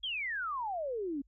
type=exponential sweep; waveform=sine; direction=down; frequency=3347 to 264.7 Hz; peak=-33 dBFS; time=0.03-1.22 s; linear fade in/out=10 ms; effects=added 50 Hz sine -63 dBFS peak until 1.27 s